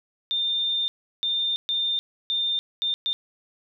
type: tone bursts at uneven times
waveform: sine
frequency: 3609 Hz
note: A7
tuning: 43 cents sharp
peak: -22 dBFS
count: 6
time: 0.31-0.88 / 1.23-1.56 / 1.69-1.99 / 2.3-2.59 / 2.82-2.94 / 3.06-3.13 s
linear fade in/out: 0 ms
effects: none